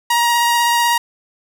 sawtooth tone with vibrato, 946 Hz, A#5, 25 cents sharp, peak -9 dBFS, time 0.1-0.98 s, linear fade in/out 5 ms, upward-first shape triangle, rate 16 Hz, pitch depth 15 cents each way, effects none

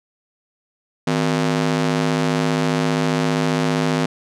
sawtooth ring-modulated tone, 207.7 Hz, G#3, in tune, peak -10 dBFS, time 1.07-4.06 s, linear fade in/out 5 ms, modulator 47.5 Hz, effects low-pass 7000 Hz 12 dB/octave

